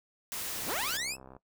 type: noise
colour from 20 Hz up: white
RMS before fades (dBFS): -37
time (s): 0.32-0.97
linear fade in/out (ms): 0
type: click train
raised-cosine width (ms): 1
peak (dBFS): -35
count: 54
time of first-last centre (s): 0.56-1.365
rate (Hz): 65.8
type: linear sweep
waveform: 15% pulse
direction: up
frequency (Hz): 78 to 2701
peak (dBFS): -26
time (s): 0.65-1.17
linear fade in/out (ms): 50
effects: noise-tail reverb RT60 0.1 s tail -18 dB re dry